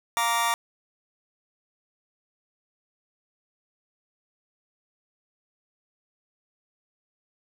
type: chord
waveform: sawtooth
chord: Bb major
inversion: second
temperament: just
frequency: 699.2 / 932.3 / 1165.4 Hz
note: F5 / Bb5 / D6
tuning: +2 / 0 / -14 cents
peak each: -27 / -21 / -23 dBFS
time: 0.17-0.54 s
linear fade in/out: 0 ms
effects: none